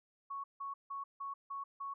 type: tone bursts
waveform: sine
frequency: 1108.7 Hz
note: C#6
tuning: in tune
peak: -39 dBFS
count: 6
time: 0.3-1.94 s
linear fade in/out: 10 ms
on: 140 ms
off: 160 ms
effects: none